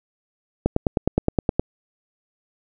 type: click train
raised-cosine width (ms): 2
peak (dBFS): -4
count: 10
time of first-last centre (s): 0.66-1.596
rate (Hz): 9.62
effects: none